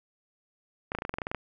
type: clicks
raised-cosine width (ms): 0.5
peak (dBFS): -17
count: 12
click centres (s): 0.919 / 0.95 / 0.987 / 1.021 / 1.051 / 1.094 / 1.14 / 1.185 / 1.218 / 1.269 / 1.315 / 1.347
effects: none